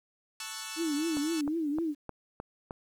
5% pulse chord, F# minor seventh, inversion first, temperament equal, 880 / 1108.7 / 1318.5 / 1480 Hz, A5 / C#6 / E6 / F#6, 0 / 0 / 0 / 0 cents, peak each -30 dBFS, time 0.4-1.41 s, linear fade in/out 2 ms
sine tone with vibrato, 309.5 Hz, D#4, 9 cents flat, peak -28 dBFS, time 0.76-1.95 s, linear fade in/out 50 ms, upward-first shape triangle, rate 4 Hz, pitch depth 170 cents each way
click train, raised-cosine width 1 ms, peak -24 dBFS, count 6, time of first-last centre 1.17-2.708 s, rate 3.25 Hz
effects low-pass 9000 Hz 12 dB/octave + 10-bit

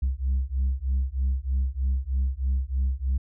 sine beating tone pair, 64.4 / 67.6 Hz, C2 / C#2, -27 / -43 cents, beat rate 3.2 Hz, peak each -24 dBFS, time 0.02-3.18 s, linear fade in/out 10 ms, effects tanh soft clip ceiling -19 dBFS

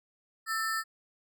square ring-modulated tone, 1552 Hz, G6, 18 cents flat, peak -27 dBFS, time 0.46-0.84 s, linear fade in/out 50 ms, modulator 236 Hz, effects none

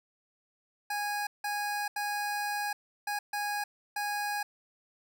25% pulse tone bursts at uneven times, 825 Hz, G#5, 12 cents flat, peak -27 dBFS, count 6, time 0.9-1.27 / 1.44-1.88 / 1.96-2.73 / 3.07-3.19 / 3.33-3.64 / 3.96-4.43 s, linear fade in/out 5 ms, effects none

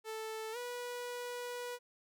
sawtooth tone with pitch glide, 440 to 488.2 Hz, A4 to B4, 0 to -20 cents, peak -36 dBFS, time 0.04-1.79 s, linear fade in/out 50 ms, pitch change +180 cents, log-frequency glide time 0.52-0.57 s, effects none

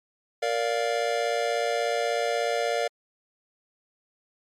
square chord, Bb major, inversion none, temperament just, 466.2 / 582.7 / 699.2 Hz, Bb4 / D5 / F5, 0 / -14 / +2 cents, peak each -29 dBFS, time 0.42-2.88 s, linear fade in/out 10 ms, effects low-pass 7000 Hz 12 dB/octave + MP3 96 kbps

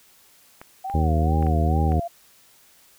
clicks, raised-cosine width 0.5 ms, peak -24 dBFS, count 5, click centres 0.615 / 0.899 / 1.426 / 1.467 / 1.92 s
sine tone with vibrato, 740 Hz, F#5, in tune, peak -27 dBFS, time 0.84-2.08 s, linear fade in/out 10 ms, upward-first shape sine, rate 2.3 Hz, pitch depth 140 cents each way
harmonic tone, 78.8 Hz, D#2, 23 cents sharp, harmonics 1 / 2 / 3 / 4 / 5 / 6 / 7, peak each -19 / -25 / -29 / -31 / -33 / -35 / -36 dBFS, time 0.94-2 s, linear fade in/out 5 ms
effects white hiss -55 dBFS RMS until 2.98 s

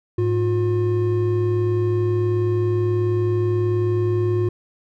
triangle tone pair together, 106.1 / 356.9 Hz, G#2 / F4, +38 / +38 cents, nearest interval octave + major sixth, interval 2100 cents, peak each -18 dBFS, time 0.18-4.49 s, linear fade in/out 5 ms, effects none

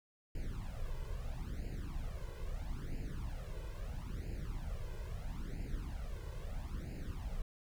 brown noise with flanger, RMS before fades -41 dBFS, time 0.35-7.42 s, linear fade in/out 2 ms, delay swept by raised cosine 0.42 to 2.02 ms, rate 0.76 Hz, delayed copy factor +0.9, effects none

